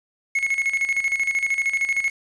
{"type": "tone with tremolo", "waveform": "triangle", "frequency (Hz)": 2180, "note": "C#7", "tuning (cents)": -29, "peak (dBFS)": -16, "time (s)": [0.35, 2.1], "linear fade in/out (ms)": 5, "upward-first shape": "square", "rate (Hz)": 13, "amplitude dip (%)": 65, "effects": ["resampled to 24000 Hz", "7-bit"]}